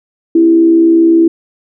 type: tone with frequency modulation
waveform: sine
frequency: 331.2 Hz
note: E4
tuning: 8 cents sharp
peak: -4 dBFS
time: 0.35-1.28 s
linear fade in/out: 5 ms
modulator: 67.6 Hz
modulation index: 0.35
effects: none